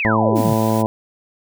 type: exponential sweep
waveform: sine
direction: down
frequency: 2701 to 122.5 Hz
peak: -18 dBFS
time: 0-0.53 s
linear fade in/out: 0 ms
type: harmonic tone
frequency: 110 Hz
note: A2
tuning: in tune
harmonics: 1 / 2 / 3 / 4 / 5 / 6 / 7 / 8 / 9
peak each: -21 / -19 / -24 / -26 / -24 / -25 / -28 / -29 / -25 dBFS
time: 0.05-0.86 s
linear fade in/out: 0 ms
type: band-stop noise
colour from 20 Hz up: white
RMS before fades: -34 dBFS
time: 0.35-0.83 s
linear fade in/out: 20 ms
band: 140 to 320 Hz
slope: 96 dB/octave
effects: none